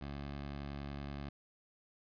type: tone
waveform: 15% pulse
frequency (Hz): 70.7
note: C#2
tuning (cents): +35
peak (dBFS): -35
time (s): 0.01-1.29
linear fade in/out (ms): 5
effects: resampled to 11025 Hz